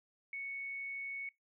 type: tone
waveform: sine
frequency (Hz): 2217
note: C#7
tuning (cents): 0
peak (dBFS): -39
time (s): 0.33-1.29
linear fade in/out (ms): 2
effects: noise-tail reverb RT60 0.2 s tail -25 dB re dry